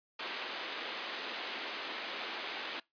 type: band-pass noise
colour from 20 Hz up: white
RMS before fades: -41 dBFS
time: 0.19-2.8 s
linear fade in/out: 5 ms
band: 270 to 3800 Hz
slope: 24 dB/octave
effects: noise-tail reverb RT60 0.2 s tail -23 dB re dry + resampled to 11025 Hz